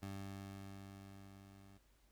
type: tone with level ramp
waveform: 20% pulse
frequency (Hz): 98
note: G2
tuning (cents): 0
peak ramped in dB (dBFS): -39 to -55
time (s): 0.02-1.78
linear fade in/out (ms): 10
effects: added 50 Hz sine -70 dBFS peak until 2.11 s + pink hiss -75 dBFS RMS until 2.11 s